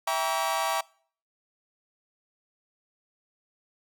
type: chord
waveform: 40% pulse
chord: E diminished seventh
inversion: none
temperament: just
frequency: 659.3 / 791.1 / 949.3 / 1139.2 Hz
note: E5 / G5 / Bb5 / Db6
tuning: 0 / +16 / +31 / +47 cents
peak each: -30 dBFS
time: 0.07-0.81 s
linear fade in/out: 5 ms
effects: noise-tail reverb RT60 0.5 s tail -24 dB re dry